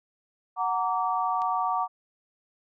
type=chord; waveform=sine; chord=Gb augmented; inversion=none; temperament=just; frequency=740 / 925 / 1156.2 Hz; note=Gb5 / Bb5 / D6; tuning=0 / -14 / -27 cents; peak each=-28 / -29 / -28 dBFS; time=0.56-1.88 s; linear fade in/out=50 ms
type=click; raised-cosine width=0.2 ms; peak=-28 dBFS; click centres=1.419 s
effects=none